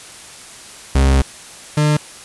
40% pulse tone pair in turn, 67.3 / 150.21 Hz, C2 / D3, +49 / +39 cents, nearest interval octave + major second, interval 1390 cents, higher second, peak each -9 / -11 dBFS, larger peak first, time 0.95-1.22 / 1.77-1.97 s, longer first, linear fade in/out 5 ms, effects white hiss -37 dBFS RMS until 2.24 s + resampled to 24000 Hz

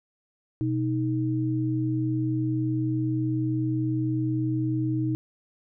sine tone pair together, 124.49 / 313.7 Hz, B2 / D#4, +14 / +14 cents, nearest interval octave + major third, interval 1600 cents, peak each -26 dBFS, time 0.61-5.15 s, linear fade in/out 0 ms, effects none

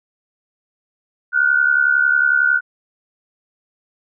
sine tone pair together, 1433 / 1504 Hz, F6 / F#6, +44 / +28 cents, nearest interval minor second, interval 84 cents, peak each -15 dBFS, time 1.32-2.61 s, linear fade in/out 50 ms, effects none

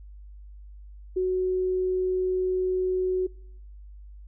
sine tone, 370 Hz, F#4, in tune, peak -22 dBFS, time 1.16-3.27 s, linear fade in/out 10 ms, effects noise-tail reverb RT60 0.8 s tail -25 dB re dry + added 50 Hz sine -42 dBFS peak until 4.27 s

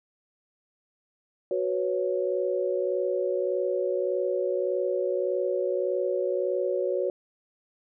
sine chord, F# suspended fourth, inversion none, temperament just, 370 / 493.3 / 555 Hz, F#4 / B4 / C#5, 0 / -2 / +2 cents, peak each -28 / -30 / -28 dBFS, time 1.51-7.1 s, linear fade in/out 2 ms, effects none

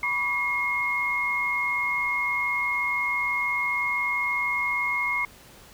sine tone cluster, 979 / 1145 / 2148 Hz, B5 / D6 / C7, -15 / -44 / +45 cents, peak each -32 / -33 / -24 dBFS, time 0.03-5.25 s, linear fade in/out 2 ms, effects pink hiss -50 dBFS RMS until 5.73 s

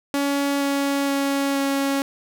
sawtooth tone with pitch steps, 281.4 / 279.6 / 277.8 / 276.1 Hz, C#4 / C#4 / C#4 / C#4, +26 / +15 / +4 / -7 cents, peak -16 dBFS, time 0.14-2.02 s, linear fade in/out 0 ms, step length 470 ms, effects none

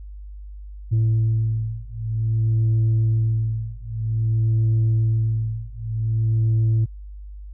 sine beating tone pair, 111.3 / 111.82 Hz, A2 / A2, +20 / +28 cents, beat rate 0.52 Hz, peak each -19 dBFS, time 0.91-6.86 s, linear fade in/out 20 ms, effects tanh soft clip ceiling -14 dBFS + added 50 Hz sine -34 dBFS peak until 7.53 s

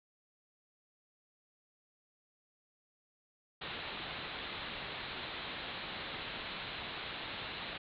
white low-pass noise, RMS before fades -43 dBFS, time 3.61-7.78 s, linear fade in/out 10 ms, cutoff 4100 Hz, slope 96 dB/octave, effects none

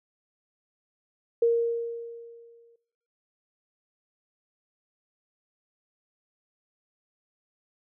sine tone with exponential decay, 466.2 Hz, A#4, in tune, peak -17 dBFS, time 1.42-2.76 s, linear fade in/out 5 ms, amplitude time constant 290 ms, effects noise-tail reverb RT60 1.0 s tail -21 dB re dry

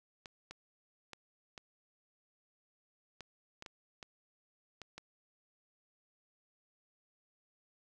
clicks, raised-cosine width 0.2 ms, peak -29 dBFS, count 10, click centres 0.258 / 0.51 / 1.133 / 1.578 / 3.207 / 3.624 / 3.662 / 4.028 / 4.817 / 4.98 s, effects none

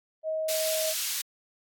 sine tone, 632 Hz, D#5, 27 cents sharp, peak -27 dBFS, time 0.23-0.94 s, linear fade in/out 50 ms
pink high-pass noise, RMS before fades -31 dBFS, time 0.48-1.22 s, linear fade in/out 10 ms, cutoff 3500 Hz, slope 12 dB/octave
effects AAC 64 kbps

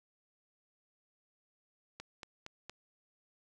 click train, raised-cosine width 0.2 ms, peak -27 dBFS, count 4, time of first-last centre 2-2.696 s, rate 4.31 Hz, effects none

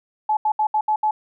sine tone bursts at uneven times, 857 Hz, A5, 46 cents flat, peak -16 dBFS, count 6, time 0.29-0.37 / 0.45-0.52 / 0.59-0.67 / 0.74-0.81 / 0.88-0.96 / 1.03-1.11 s, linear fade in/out 5 ms, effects none

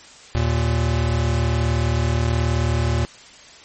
square tone pair together, 77.78 / 116.54 Hz, D#2 / A#2, 0 / 0 cents, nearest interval perfect fifth, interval 700 cents, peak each -21 dBFS, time 0.35-3.05 s, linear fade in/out 0 ms, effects white hiss -44 dBFS RMS until 3.64 s + MP3 32 kbps

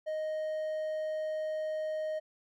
triangle tone, 622.3 Hz, D#5, in tune, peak -30 dBFS, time 0.06-2.2 s, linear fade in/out 20 ms, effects none

